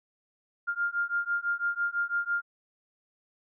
sine beating tone pair, 1400 / 1406 Hz, F6 / F6, +4 / +11 cents, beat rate 6 Hz, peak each -30 dBFS, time 0.67-2.42 s, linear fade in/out 20 ms, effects none

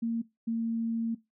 sine tone pair in turn, 230 / 228.4 Hz, A#3 / A#3, -23 / -35 cents, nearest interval unison, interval 12 cents, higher first, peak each -27 dBFS, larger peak neither, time 0.02-0.22 / 0.47-1.15 s, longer second, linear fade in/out 10 ms, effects noise-tail reverb RT60 0.2 s tail -19 dB re dry

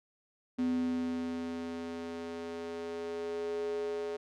square tone with high-pass filter sweep, 83.8 Hz, E2, 29 cents sharp, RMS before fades -36 dBFS, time 0.58-4.17 s, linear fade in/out 10 ms, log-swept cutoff 250 to 450 Hz, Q 7.1, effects low-pass 6000 Hz 12 dB/octave

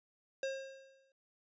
square tone with exponential decay, 537 Hz, C5, 45 cents sharp, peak -34 dBFS, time 0.43-1.12 s, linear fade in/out 2 ms, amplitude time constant 150 ms, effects resampled to 16000 Hz

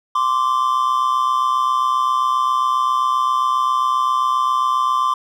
triangle tone pair together, 1041 / 1168.5 Hz, C6 / D6, -9 / -9 cents, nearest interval major second, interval 200 cents, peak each -16 dBFS, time 0.15-5.14 s, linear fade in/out 5 ms, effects none

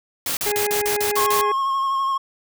white noise bursts, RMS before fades -24 dBFS, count 8, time 0.26-1.413 s, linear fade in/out 2 ms, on 110 ms, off 39 ms
harmonic tone, 414.6 Hz, G#4, 3 cents flat, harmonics 1 / 2 / 4 / 5 / 6, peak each -22 / -28 / -34 / -36 / -38 dBFS, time 0.46-1.52 s, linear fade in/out 5 ms
triangle tone with vibrato, 1083 Hz, C#6, 41 cents flat, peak -17 dBFS, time 1.16-2.18 s, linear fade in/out 10 ms, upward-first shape sine, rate 12 Hz, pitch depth 25 cents each way
effects none

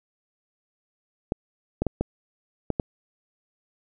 clicks, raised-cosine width 2 ms, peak -10 dBFS, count 6, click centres 1.321 / 1.82 / 1.867 / 2.01 / 2.703 / 2.798 s, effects none

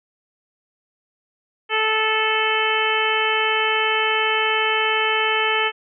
harmonic tone, 437.2 Hz, A4, 11 cents flat, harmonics 1 / 2 / 3 / 4 / 5 / 6 / 7, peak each -25 / -25 / -25 / -25 / -25 / -25 / -25 dBFS, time 1.69-5.72 s, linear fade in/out 50 ms, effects none

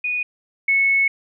sine tone pair in turn, 2470 / 2201 Hz, D#7 / C#7, -13 / -13 cents, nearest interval major second, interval 200 cents, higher first, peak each -20 / -14 dBFS, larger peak second, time 0.04-0.23 / 0.68-1.08 s, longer second, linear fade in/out 5 ms, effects none

